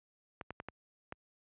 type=clicks; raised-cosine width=0.5 ms; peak=-26 dBFS; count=5; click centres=0.412 / 0.506 / 0.601 / 0.686 / 1.124 s; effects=high-pass 60 Hz 12 dB/octave + resampled to 8000 Hz